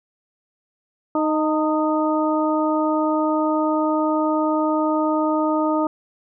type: harmonic tone with a mistuned harmonic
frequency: 310 Hz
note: D#4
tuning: 6 cents flat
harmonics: 1 / 2 / 3 / 4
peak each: -20 / -23 / -25 / -26 dBFS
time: 1.15-5.87 s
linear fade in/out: 2 ms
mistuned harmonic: 3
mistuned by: -35 cents
effects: none